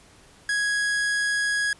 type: tone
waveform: 45% pulse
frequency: 1661.2 Hz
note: G#6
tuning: in tune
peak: -22 dBFS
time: 0.49-1.73 s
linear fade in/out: 2 ms
effects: pink hiss -53 dBFS RMS until 1.79 s + resampled to 24000 Hz